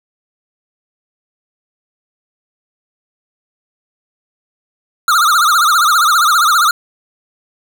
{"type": "tone with vibrato", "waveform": "square", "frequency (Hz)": 1300, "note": "E6", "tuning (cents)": -24, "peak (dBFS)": -9, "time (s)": [5.08, 6.71], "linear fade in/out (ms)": 2, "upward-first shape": "triangle", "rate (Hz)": 15, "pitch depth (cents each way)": 200, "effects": []}